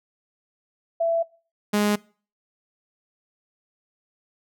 sine / sawtooth tone pair in turn, 667 / 207.7 Hz, E5 / G#3, +20 / 0 cents, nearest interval octave + minor sixth, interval 2020 cents, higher first, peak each -19 / -15 dBFS, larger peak second, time 1-1.23 / 1.73-1.96 s, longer neither, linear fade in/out 10 ms, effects noise-tail reverb RT60 0.4 s tail -23 dB re dry

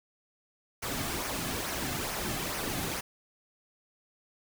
pink noise with flanger, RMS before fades -34 dBFS, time 0.82-3.01 s, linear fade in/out 10 ms, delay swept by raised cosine 0.25 to 2.15 ms, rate 2.3 Hz, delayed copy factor -0.5, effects none

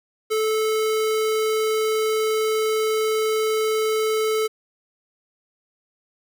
square tone, 435.8 Hz, A4, 17 cents flat, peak -20 dBFS, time 0.3-4.48 s, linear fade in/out 20 ms, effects 9-bit

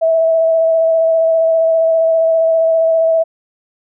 sine tone with vibrato, 652 Hz, E5, 19 cents flat, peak -9 dBFS, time 0.01-3.24 s, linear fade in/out 20 ms, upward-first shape square, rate 15 Hz, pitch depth 12 cents each way, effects none

